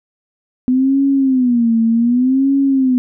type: tone with vibrato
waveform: sine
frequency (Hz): 250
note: B3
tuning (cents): +21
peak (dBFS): -10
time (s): 0.68-2.98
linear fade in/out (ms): 0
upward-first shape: sine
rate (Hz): 0.66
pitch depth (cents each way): 170
effects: none